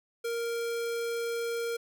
square tone, 466.2 Hz, A#4, in tune, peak -31 dBFS, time 0.24-1.77 s, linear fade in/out 10 ms, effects none

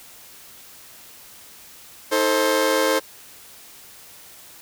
sawtooth chord, A diminished, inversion second, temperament just, 316.8 / 440 / 528 Hz, Eb4 / A4 / C5, +31 / 0 / +16 cents, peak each -21 / -19 / -16 dBFS, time 2.11-3 s, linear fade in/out 20 ms, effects white hiss -45 dBFS RMS until 4.61 s

